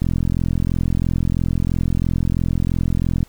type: click train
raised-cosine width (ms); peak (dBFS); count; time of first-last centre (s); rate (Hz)
5; -7; 139; 0.02-3.229; 43
effects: pink hiss -52 dBFS RMS until 3.28 s